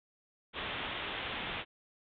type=low-pass noise; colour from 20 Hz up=white; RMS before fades=-39 dBFS; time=0.53-1.65 s; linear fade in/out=50 ms; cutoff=3600 Hz; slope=96 dB/octave; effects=none